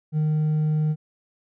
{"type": "tone with hard clipping", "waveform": "sine", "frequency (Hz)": 153.7, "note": "D#3", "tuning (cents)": -21, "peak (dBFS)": -20, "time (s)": [0.12, 0.96], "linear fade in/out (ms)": 50, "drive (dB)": 2, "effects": []}